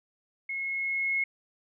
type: tone with level ramp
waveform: sine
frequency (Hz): 2171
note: C#7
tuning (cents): -37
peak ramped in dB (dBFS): -31 to -24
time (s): 0.49-1.24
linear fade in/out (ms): 5
effects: none